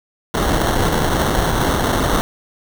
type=noise with sample-and-hold; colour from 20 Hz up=pink; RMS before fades=-17 dBFS; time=0.34-2.21 s; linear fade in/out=0 ms; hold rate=2450 Hz; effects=none